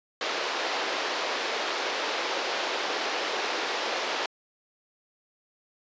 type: band-pass noise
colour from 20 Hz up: pink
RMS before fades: -30 dBFS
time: 0.21-4.26 s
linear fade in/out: 2 ms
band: 390 to 5100 Hz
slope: 24 dB/octave
effects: resampled to 16000 Hz